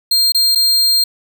40% pulse tone with dropouts, 4200 Hz, C8, 6 cents sharp, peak -9 dBFS, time 0.11-1.04 s, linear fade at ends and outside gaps 5 ms, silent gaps 0.321-0.346 / 0.55-0.556 s, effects none

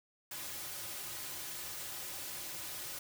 white noise with comb filter, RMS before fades -43 dBFS, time 0.31-2.99 s, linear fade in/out 5 ms, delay 4.4 ms, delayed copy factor -0.6, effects none

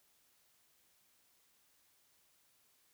silence, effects white hiss -72 dBFS RMS until 2.93 s

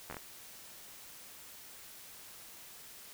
slowing click train, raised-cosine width 0.5 ms, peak -27 dBFS, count 5, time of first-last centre 0.1-0.168 s, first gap 11 ms, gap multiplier 1.3, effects white hiss -52 dBFS RMS until 3.13 s

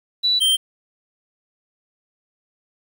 sine / square tone pair in turn, 3951 / 3142 Hz, B7 / G7, 0 / +3 cents, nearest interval major third, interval 397 cents, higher first, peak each -15 dBFS, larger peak neither, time 0.23-0.4 / 0.4-0.57 s, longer neither, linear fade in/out 20 ms, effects 8-bit

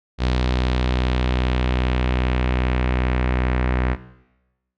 sawtooth tone with low-pass filter sweep, 62.5 Hz, B1, 21 cents sharp, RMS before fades -20 dBFS, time 0.18-3.97 s, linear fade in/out 50 ms, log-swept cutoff 4100 to 2000 Hz, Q 1.8, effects noise-tail reverb RT60 1.0 s tail -17 dB re dry

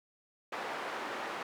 white band-pass noise, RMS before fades -39 dBFS, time 0.52-1.43 s, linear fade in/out 5 ms, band 350 to 1400 Hz, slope 12 dB/octave, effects none

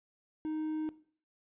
triangle tone, 311.1 Hz, D#4, in tune, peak -31 dBFS, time 0.45-0.89 s, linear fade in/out 0 ms, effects noise-tail reverb RT60 0.5 s tail -18 dB re dry + resampled to 8000 Hz

